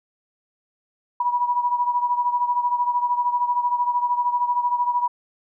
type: beating tone pair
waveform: sine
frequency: 970 / 983 Hz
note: B5 / B5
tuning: -31 / -8 cents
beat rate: 13 Hz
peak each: -20 / -25 dBFS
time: 1.2-5.08 s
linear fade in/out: 5 ms
effects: none